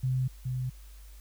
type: tone pair in turn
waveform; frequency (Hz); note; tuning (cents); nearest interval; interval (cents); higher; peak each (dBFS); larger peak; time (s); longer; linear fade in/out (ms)
sine; 129.2 / 127.64; C3 / C3; -21 / -43; unison; 22; first; -25 / -29; first; 0.03-0.28 / 0.45-0.7; neither; 10
effects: added 50 Hz sine -46 dBFS peak until 1.2 s + white hiss -59 dBFS RMS until 1.2 s